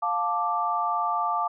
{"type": "chord", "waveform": "sine", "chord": "D minor", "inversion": "first", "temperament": "just", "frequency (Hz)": [704.8, 881, 1174.7], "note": ["F5", "A5", "D6"], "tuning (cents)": [16, 2, 0], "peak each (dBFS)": [-29, -28, -26], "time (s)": [0.02, 1.48], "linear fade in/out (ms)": 10, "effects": []}